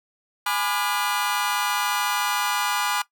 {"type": "chord", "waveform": "sawtooth", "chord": "G# diminished seventh", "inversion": "none", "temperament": "just", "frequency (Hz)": [830.6, 996.7, 1196.1, 1435.3], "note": ["G#5", "B5", "D6", "F6"], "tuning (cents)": [0, 16, 31, 47], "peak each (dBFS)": -24, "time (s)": [0.46, 3.02], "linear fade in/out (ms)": 5, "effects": ["noise-tail reverb RT60 0.1 s tail -18 dB re dry"]}